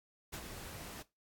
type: noise with ADSR envelope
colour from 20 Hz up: pink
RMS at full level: -41 dBFS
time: 0.32-1.03 s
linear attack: 20 ms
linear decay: 54 ms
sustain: -7 dB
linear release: 14 ms
effects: noise-tail reverb RT60 0.2 s tail -17 dB re dry + AAC 64 kbps